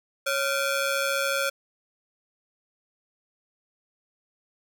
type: ring-modulated tone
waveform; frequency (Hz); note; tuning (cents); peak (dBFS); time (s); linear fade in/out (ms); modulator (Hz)
sawtooth; 970; B5; -31; -17; 0.26-1.5; 10; 418
effects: none